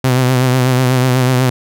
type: tone with vibrato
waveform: sawtooth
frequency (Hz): 127.7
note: C3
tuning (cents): -42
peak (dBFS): -6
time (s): 0.04-1.5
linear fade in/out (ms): 5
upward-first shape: triangle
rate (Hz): 8.1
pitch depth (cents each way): 55
effects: none